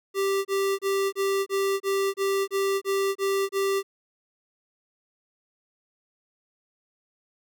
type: tone bursts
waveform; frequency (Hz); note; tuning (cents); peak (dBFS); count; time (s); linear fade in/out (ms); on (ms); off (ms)
square; 392; G4; 0; -23; 11; 0.14-3.83; 50; 310; 28
effects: none